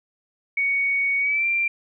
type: tone with pitch glide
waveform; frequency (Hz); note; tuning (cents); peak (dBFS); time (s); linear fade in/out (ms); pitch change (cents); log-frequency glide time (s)
sine; 2233 to 2366; C#7 to D7; +12 to +12; -19; 0.57-1.68; 5; +100; 1.2-1.46
effects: none